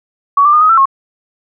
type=tone with pitch steps; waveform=sine; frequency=1127 / 1182 / 1220 / 1258 / 1336 / 1085 Hz; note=C#6 / D6 / D#6 / D#6 / E6 / C#6; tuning=+28 / +11 / -34 / +19 / +23 / -37 cents; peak=-5 dBFS; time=0.37-0.856 s; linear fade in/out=5 ms; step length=81 ms; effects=none